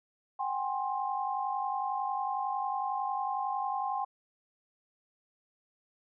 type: tone cluster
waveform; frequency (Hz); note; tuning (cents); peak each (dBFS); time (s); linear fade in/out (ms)
sine; 761 / 812 / 1056; F#5 / G#5 / C6; +48 / -39 / +16; -36 / -33 / -35; 0.39-4.05; 10
effects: none